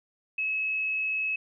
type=tone; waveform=sine; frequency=2578 Hz; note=E7; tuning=39 cents flat; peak=-26 dBFS; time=0.38-1.36 s; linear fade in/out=5 ms; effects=none